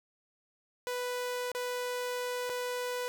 sawtooth tone with dropouts, 494.4 Hz, B4, 2 cents sharp, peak -29 dBFS, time 0.87-3.08 s, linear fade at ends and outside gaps 0 ms, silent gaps 1.517-1.549 / 2.494-2.498 s, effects none

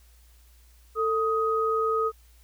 sine tone pair together, 445.2 / 1254 Hz, A4 / D#6, +20 / +13 cents, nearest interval octave + tritone, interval 1793 cents, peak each -25 dBFS, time 0.95-2.12 s, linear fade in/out 50 ms, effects added 59 Hz sine -53 dBFS peak until 2.43 s + white hiss -62 dBFS RMS until 2.43 s

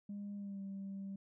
sine tone with pitch glide, 203 to 195.63 Hz, G#3 to G3, -39 to -3 cents, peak -40 dBFS, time 0.09-1.16 s, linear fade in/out 5 ms, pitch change -64 cents, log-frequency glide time 0.36-0.61 s, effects tanh soft clip ceiling -39 dBFS

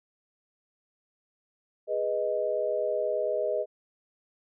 sine chord, G# minor, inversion none, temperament equal, 415.3 / 493.9 / 622.3 Hz, G#4 / B4 / D#5, 0 / 0 / 0 cents, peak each -32 / -31 / -28 dBFS, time 1.87-3.66 s, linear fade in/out 50 ms, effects none

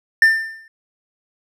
triangle tone with exponential decay, 1792 Hz, A6, 31 cents sharp, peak -4 dBFS, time 0.22-0.68 s, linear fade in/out 2 ms, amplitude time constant 99 ms, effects none

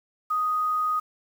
sine tone with quantisation, 1246 Hz, D#6, 2 cents sharp, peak -22 dBFS, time 0.3-1 s, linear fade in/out 10 ms, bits 8, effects none

